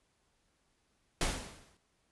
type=noise with exponential decay; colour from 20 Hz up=pink; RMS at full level=-29 dBFS; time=1.21-1.77 s; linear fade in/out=2 ms; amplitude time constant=120 ms; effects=pink hiss -75 dBFS RMS until 2.11 s + resampled to 24000 Hz